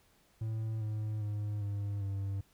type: tone with pitch steps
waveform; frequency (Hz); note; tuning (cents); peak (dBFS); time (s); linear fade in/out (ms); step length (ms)
triangle; 110.7 / 107.49 / 104.37 / 101.34 / 98.39; A2 / A2 / G#2 / G#2 / G2; +11 / -40 / +9 / -42 / +7; -31; 0.41-2.41; 5; 400
effects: pink hiss -68 dBFS RMS until 2.53 s